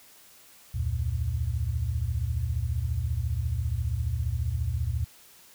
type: tone cluster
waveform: sine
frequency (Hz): 70 / 84.7 / 115.9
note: C#2 / E2 / A#2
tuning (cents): +18 / +48 / -10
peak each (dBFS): -30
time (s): 0.74-5.05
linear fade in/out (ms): 10
effects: white hiss -54 dBFS RMS until 5.54 s